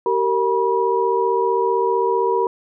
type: tone cluster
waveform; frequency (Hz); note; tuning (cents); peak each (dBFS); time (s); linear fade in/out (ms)
sine; 385.8 / 461.3 / 968; G4 / A#4 / B5; -28 / -18 / -35; -20; 0.06-2.47; 2
effects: none